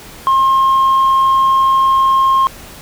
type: tone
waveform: sine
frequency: 1068 Hz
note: C6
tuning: 35 cents sharp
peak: -6 dBFS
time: 0.27-2.47 s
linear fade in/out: 0 ms
effects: tanh soft clip ceiling -7 dBFS + pink hiss -35 dBFS RMS until 2.81 s